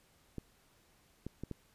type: clicks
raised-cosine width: 3 ms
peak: -27 dBFS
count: 4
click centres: 0.383 / 1.266 / 1.436 / 1.513 s
effects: pink hiss -68 dBFS RMS until 1.74 s + resampled to 32000 Hz